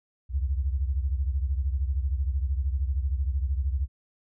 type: beating tone pair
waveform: sine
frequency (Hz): 65.3 / 78.3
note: C2 / D#2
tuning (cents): -3 / +11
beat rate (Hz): 13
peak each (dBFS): -25 / -30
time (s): 0.29-3.88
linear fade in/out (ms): 50
effects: none